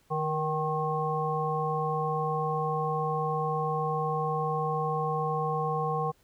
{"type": "harmonic tone with a mistuned harmonic", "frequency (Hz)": 154.4, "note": "D#3", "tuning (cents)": -13, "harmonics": [1, 3, 5, 7], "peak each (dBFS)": [-32, -32, -32, -32], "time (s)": [0.1, 6.12], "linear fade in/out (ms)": 20, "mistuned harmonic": 3, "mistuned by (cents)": 32, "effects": ["pink hiss -66 dBFS RMS until 6.23 s"]}